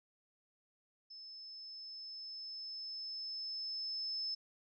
sine tone with level ramp, 5240 Hz, E8, 11 cents flat, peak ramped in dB -49 to -36 dBFS, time 1.1-4.35 s, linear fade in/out 10 ms, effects none

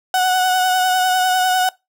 35% pulse tone with vibrato, 740 Hz, F#5, in tune, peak -12 dBFS, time 0.14-1.69 s, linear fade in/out 2 ms, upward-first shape sine, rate 10 Hz, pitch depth 21 cents each way, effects noise-tail reverb RT60 0.2 s tail -21 dB re dry

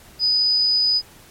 sine tone, 4978 Hz, D#8, in tune, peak -15 dBFS, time 0.19-1.02 s, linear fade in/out 50 ms, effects pink hiss -47 dBFS RMS until 1.3 s + MP3 64 kbps

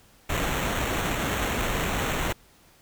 pink noise with sample-and-hold, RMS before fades -27 dBFS, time 0.29-2.33 s, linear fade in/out 10 ms, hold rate 4900 Hz, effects pink hiss -57 dBFS RMS until 2.81 s

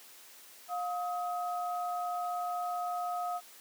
sine tone pair together, 710 / 1266.3 Hz, F5 / D#6, +28 / +30 cents, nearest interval minor seventh, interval 1002 cents, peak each -33 / -38 dBFS, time 0.68-3.41 s, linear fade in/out 50 ms, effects white hiss -54 dBFS RMS until 3.6 s + high-pass 300 Hz 12 dB/octave

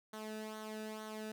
sawtooth tone with flanger, 216.4 Hz, A3, 29 cents flat, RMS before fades -45 dBFS, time 0.13-1.32 s, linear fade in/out 5 ms, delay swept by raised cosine 0.39 to 0.95 ms, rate 2.2 Hz, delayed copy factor -0.65, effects none

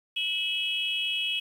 sine tone cluster, 2582 / 2954 / 3290 Hz, E7 / F#7 / G#7, -37 / -3 / -17 cents, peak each -30 dBFS, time 0.16-1.4 s, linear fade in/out 10 ms, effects tanh soft clip ceiling -19 dBFS + 9-bit

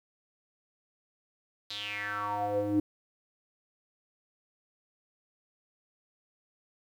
square tone with band-pass filter sweep, 103.2 Hz, G#2, 10 cents flat, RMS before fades -32 dBFS, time 1.7-2.8 s, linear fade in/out 5 ms, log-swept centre 4100 to 300 Hz, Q 6.4, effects 10-bit

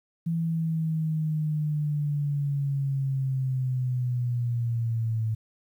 sine linear sweep, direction down, 166.8 to 110 Hz, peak -24 dBFS, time 0.26-5.35 s, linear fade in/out 10 ms, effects 10-bit

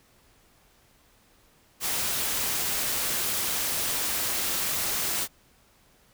white noise, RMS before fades -28 dBFS, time 1.8-5.28 s, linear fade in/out 50 ms, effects pink hiss -61 dBFS RMS until 6.13 s

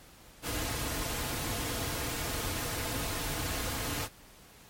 pink noise with comb filter, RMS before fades -34 dBFS, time 0.42-4.09 s, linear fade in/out 50 ms, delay 5.2 ms, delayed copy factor -0.5, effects pink hiss -55 dBFS RMS until 4.69 s + MP3 64 kbps

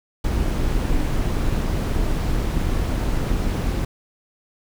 brown noise with amplitude modulation, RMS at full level -19 dBFS, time 0.24-3.85 s, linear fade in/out 5 ms, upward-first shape sine, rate 281 Hz, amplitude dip 45%, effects none

